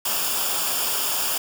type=noise with comb filter; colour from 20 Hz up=white; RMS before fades=-24 dBFS; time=0.05-1.38 s; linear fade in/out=5 ms; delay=0.49 ms; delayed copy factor=-0.65; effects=none